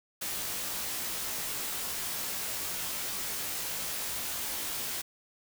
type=noise with comb filter; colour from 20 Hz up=white; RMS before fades=-35 dBFS; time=0.21-5.02 s; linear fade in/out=10 ms; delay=18 ms; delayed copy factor=-0.75; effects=none